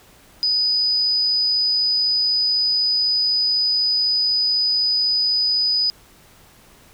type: tone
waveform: sine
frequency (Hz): 4978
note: D#8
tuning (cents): 0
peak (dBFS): -16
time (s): 0.43-5.9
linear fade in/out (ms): 0
effects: pink hiss -50 dBFS RMS until 6.93 s